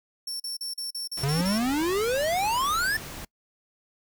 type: tone bursts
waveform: sawtooth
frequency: 5440 Hz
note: F8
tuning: 46 cents flat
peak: -28 dBFS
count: 8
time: 0.27-1.583 s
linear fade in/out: 5 ms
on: 130 ms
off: 39 ms
type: noise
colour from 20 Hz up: pink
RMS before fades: -39 dBFS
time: 1.17-3.25 s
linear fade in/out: 5 ms
type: exponential sweep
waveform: square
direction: up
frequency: 133.1 to 1800 Hz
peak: -24 dBFS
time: 1.23-2.97 s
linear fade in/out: 5 ms
type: tone with exponential growth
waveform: sine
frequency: 278.8 Hz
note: C#4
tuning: 10 cents sharp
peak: -25 dBFS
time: 1.31-1.41 s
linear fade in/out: 2 ms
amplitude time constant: 20 ms
effects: noise-tail reverb RT60 0.1 s tail -25 dB re dry